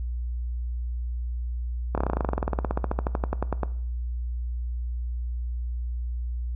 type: slowing click train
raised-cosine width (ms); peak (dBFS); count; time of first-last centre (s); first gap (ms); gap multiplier
1; -11; 30; 1.95-3.633; 27; 1.05
effects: noise-tail reverb RT60 0.6 s tail -18 dB re dry + added 60 Hz sine -27 dBFS peak until 6.55 s